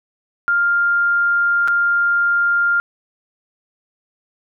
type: tone with dropouts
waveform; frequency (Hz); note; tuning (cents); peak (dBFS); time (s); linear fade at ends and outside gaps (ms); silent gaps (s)
sine; 1400; F6; +4; -13; 0.48-2.8; 0; 1.676-1.682
effects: none